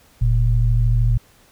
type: tone pair together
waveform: sine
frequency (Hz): 43.05 / 116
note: F1 / A#2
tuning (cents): -24 / -8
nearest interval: octave + perfect fourth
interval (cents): 1716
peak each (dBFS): -16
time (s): 0.21-1.18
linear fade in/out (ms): 10
effects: pink hiss -53 dBFS RMS until 1.51 s